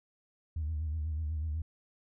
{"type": "tone with vibrato", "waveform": "sine", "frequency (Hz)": 77.78, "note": "D#2", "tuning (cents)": 0, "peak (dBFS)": -30, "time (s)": [0.56, 1.62], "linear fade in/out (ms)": 5, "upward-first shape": "sine", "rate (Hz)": 8.1, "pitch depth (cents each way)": 77, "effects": ["tanh soft clip ceiling -28 dBFS"]}